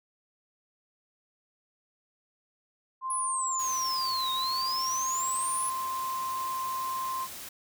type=tone; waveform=sine; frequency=1046.5 Hz; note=C6; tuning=in tune; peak=-30 dBFS; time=3.01-7.28 s; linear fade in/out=50 ms
type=exponential two-way sweep; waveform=sine; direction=down then up; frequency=10548 to 3693 to 10548 Hz; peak=-30 dBFS; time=3.1-5.7 s; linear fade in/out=5 ms; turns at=4.32 s
type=noise; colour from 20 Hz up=white; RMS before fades=-42 dBFS; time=3.59-7.49 s; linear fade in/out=5 ms
effects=none